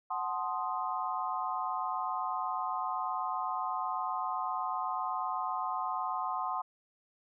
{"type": "chord", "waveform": "sine", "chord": "F# diminished seventh", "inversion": "none", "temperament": "equal with one note detuned", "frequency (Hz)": [740, 867.9, 1046.5, 1244.5], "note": ["F#5", "A5", "C6", "Eb6"], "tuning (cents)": [0, -24, 0, 0], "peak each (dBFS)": [-37, -39, -35, -38], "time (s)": [0.1, 6.62], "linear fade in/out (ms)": 10, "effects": []}